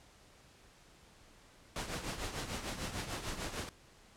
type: noise with tremolo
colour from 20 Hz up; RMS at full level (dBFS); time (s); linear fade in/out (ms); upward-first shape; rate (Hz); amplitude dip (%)
pink; -37; 1.76-3.69; 0; triangle; 6.7; 70
effects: pink hiss -61 dBFS RMS until 4.16 s + low-pass 9000 Hz 12 dB/octave